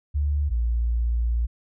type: tone pair in turn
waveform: sine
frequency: 72.7 / 58.23 Hz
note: D2 / A#1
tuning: -17 / -1 cents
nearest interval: major third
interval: 384 cents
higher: first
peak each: -20 dBFS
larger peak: neither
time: 0.14-0.5 / 0.5-1.47 s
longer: second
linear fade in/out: 20 ms
effects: none